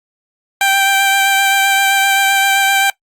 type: tone with vibrato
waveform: 15% pulse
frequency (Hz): 784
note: G5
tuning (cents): 0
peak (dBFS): -4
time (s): 0.61-2.9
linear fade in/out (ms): 2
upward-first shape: sine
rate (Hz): 7.7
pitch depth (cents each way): 15
effects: noise-tail reverb RT60 0.1 s tail -20 dB re dry + Opus 48 kbps